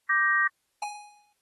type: chord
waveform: sine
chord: G minor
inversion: second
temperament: just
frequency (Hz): 1176 / 1568 / 1881.6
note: D6 / G6 / Bb6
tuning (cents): +2 / 0 / +16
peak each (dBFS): -27 / -26 / -23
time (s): 0.09-0.48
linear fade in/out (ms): 10
type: tone with exponential decay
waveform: square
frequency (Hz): 830.6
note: G#5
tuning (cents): 0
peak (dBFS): -30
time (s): 0.82-1.33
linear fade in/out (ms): 5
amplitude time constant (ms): 110
effects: white hiss -75 dBFS RMS until 1.41 s + AAC 32 kbps